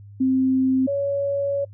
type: tone pair in turn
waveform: sine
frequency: 261.6 / 560.9 Hz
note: C4 / C#5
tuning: 0 / +20 cents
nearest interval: octave + minor second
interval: 1320 cents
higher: second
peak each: -16 / -20 dBFS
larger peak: first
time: 0.2-0.87 / 0.87-1.65 s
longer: second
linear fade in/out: 10 ms
effects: noise-tail reverb RT60 0.1 s tail -24 dB re dry + added 101 Hz sine -40 dBFS peak until 1.73 s

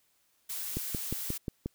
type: noise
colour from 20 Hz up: blue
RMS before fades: -37 dBFS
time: 0.49-1.38 s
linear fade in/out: 10 ms
type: click train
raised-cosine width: 3 ms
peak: -20 dBFS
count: 6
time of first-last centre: 0.77-1.66 s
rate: 5.62 Hz
effects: white hiss -71 dBFS RMS until 1.74 s

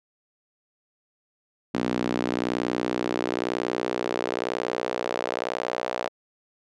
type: tone with high-pass filter sweep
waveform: sawtooth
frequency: 61 Hz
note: B1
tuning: 21 cents flat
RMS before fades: -28 dBFS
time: 1.74-6.09 s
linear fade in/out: 5 ms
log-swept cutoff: 250 to 590 Hz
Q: 2
effects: low-pass 5000 Hz 12 dB/octave

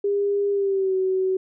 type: tone with pitch glide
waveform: sine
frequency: 403.6 to 376.6 Hz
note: G#4 to F#4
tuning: -49 to +31 cents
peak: -19 dBFS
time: 0.04-1.37 s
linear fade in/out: 5 ms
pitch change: -120 cents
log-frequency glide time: 0.51-0.95 s
effects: none

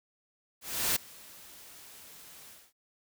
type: noise with ADSR envelope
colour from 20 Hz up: white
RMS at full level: -27 dBFS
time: 0.61-2.73 s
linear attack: 350 ms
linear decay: 7 ms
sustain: -24 dB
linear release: 230 ms
effects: none

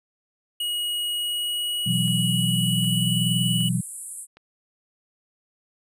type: tone with pitch glide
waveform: square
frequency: 2900 to 2946 Hz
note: F#7 to F#7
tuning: -35 to -8 cents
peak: -25 dBFS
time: 0.6-3.69 s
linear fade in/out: 5 ms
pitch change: +27 cents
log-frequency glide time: 1.16-3.28 s
type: chord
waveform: sine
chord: B suspended fourth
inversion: none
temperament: just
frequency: 123.47 / 164.63 / 185.21 Hz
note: B2 / E3 / F#3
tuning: 0 / -2 / +2 cents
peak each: -25 / -26 / -25 dBFS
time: 1.86-3.81 s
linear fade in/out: 10 ms
type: band-pass noise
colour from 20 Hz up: white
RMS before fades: -37 dBFS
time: 1.89-4.27 s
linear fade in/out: 50 ms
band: 7900 to 11000 Hz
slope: 96 dB/octave
type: click train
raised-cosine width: 0.3 ms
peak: -32 dBFS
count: 4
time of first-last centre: 2.08-4.37 s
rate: 1.31 Hz
effects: none

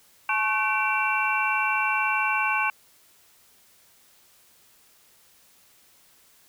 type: tone cluster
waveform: sine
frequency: 858 / 1097 / 1523 / 2330 / 2719 Hz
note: A5 / C#6 / F#6 / D7 / F7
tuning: -44 / -18 / +50 / -14 / -47 cents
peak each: -28 dBFS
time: 0.29-2.7 s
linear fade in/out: 2 ms
effects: white hiss -58 dBFS RMS until 6.48 s

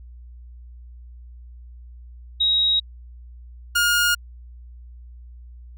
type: tone pair in turn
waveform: sine / sawtooth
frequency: 3804 / 1424.9 Hz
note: A#7 / F6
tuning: +34 / +34 cents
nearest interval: octave + perfect fourth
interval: 1700 cents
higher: first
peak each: -16 / -13 dBFS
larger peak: second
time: 2.4-2.8 / 3.75-4.15 s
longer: neither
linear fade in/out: 10 ms
effects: added 60 Hz sine -39 dBFS peak until 5.77 s

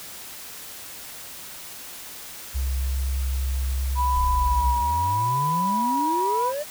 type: tone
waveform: sine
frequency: 66.1 Hz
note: C2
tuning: 18 cents sharp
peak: -22 dBFS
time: 2.54-4.81 s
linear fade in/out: 20 ms
type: tone with vibrato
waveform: sine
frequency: 978 Hz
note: B5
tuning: 17 cents flat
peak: -21 dBFS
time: 3.95-6.53 s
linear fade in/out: 50 ms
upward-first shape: sine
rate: 0.82 Hz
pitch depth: 31 cents each way
type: exponential sweep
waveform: triangle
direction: up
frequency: 30.87 to 613 Hz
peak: -24 dBFS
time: 4.14-6.64 s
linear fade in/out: 20 ms
effects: white hiss -39 dBFS RMS until 6.7 s

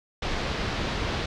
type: low-pass noise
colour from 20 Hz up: pink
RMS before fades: -29 dBFS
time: 0.22-1.26 s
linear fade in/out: 5 ms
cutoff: 4800 Hz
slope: 24 dB/octave
effects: none

